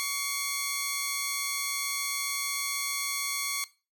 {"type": "tone pair together", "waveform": "10% pulse", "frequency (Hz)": [1128.9, 2131], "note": ["C#6", "C7"], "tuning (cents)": [31, 31], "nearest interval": "major seventh", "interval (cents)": 1100, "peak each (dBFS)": [-25, -22], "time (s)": [0, 3.64], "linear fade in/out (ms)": 0, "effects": ["noise-tail reverb RT60 0.3 s tail -18 dB re dry"]}